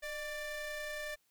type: ring-modulated tone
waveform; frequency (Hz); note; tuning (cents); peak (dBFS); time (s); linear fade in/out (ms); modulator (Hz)
35% pulse; 587.3; D5; 0; -34; 0.02-1.16; 20; 1190
effects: white hiss -75 dBFS RMS until 1.3 s